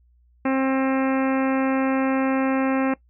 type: harmonic tone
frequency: 265.9 Hz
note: C4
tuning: 28 cents sharp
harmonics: 1 / 2 / 3 / 4 / 5 / 6 / 7 / 8 / 9 / 10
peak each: -20 / -26 / -30 / -32 / -34 / -36 / -37 / -38 / -39 / -40 dBFS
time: 0.45-2.94 s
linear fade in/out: 5 ms
effects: noise-tail reverb RT60 0.1 s tail -20 dB re dry + added 60 Hz sine -55 dBFS peak until 3.09 s